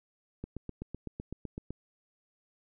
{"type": "click train", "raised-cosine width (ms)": 3, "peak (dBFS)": -25, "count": 11, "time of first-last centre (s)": [0.44, 1.706], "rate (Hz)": 7.9, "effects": []}